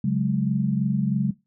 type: chord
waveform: sine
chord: C# suspended fourth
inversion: none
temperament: just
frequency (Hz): 138.59 / 184.79 / 207.9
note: C#3 / F#3 / G#3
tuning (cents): 0 / -2 / +2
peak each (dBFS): -24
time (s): 0.04-1.31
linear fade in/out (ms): 5
effects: noise-tail reverb RT60 0.2 s tail -18 dB re dry